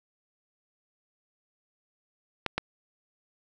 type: clicks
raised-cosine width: 0.3 ms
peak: -11 dBFS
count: 2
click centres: 2.463 / 2.58 s
effects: none